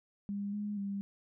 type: tone with pitch steps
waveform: sine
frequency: 201.6 / 207.2 / 199.1 Hz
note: G3 / G#3 / G3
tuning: +49 / -4 / +27 cents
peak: -34 dBFS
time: 0.29-1.01 s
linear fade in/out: 0 ms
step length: 240 ms
effects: none